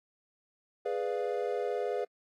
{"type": "chord", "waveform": "triangle", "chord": "G# diminished seventh", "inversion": "none", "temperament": "equal", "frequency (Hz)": [415.3, 493.9, 587.3, 698.5], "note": ["G#4", "B4", "D5", "F5"], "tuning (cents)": [0, 0, 0, 0], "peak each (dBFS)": [-32, -32, -37, -36], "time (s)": [0.85, 2.05], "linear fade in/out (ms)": 10, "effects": ["AAC 48 kbps"]}